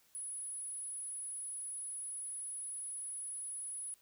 sine tone, 10190 Hz, D#9, 40 cents sharp, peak -40 dBFS, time 0.15-3.94 s, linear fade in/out 0 ms, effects white hiss -69 dBFS RMS until 4.01 s

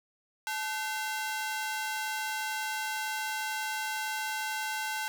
sawtooth ring-modulated tone, 1197 Hz, D6, 33 cents sharp, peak -25 dBFS, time 0.47-5.08 s, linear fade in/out 0 ms, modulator 329 Hz, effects none

